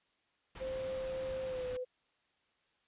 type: noise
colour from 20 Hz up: pink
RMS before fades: -48 dBFS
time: 0.55-1.77 s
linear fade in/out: 5 ms
type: tone with pitch glide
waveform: sine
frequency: 523.3 to 503.7 Hz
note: C5 to B4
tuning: 0 to +34 cents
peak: -36 dBFS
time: 0.6-1.85 s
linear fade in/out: 20 ms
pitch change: -66 cents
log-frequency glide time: 1.44-1.66 s
effects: white hiss -75 dBFS RMS until 2.87 s + resampled to 8000 Hz